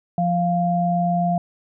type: tone pair together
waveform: sine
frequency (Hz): 174.61 / 697.5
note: F3 / F5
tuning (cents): 0 / -2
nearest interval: 2 octaves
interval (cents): 2398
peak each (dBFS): -20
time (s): 0.18-1.38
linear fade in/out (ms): 2
effects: none